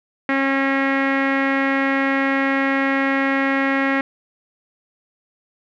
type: tone with low-pass filter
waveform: sawtooth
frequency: 272 Hz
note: C#4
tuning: 33 cents flat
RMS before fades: -19 dBFS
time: 0.29-4.01 s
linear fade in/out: 2 ms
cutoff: 2000 Hz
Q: 4.4
effects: none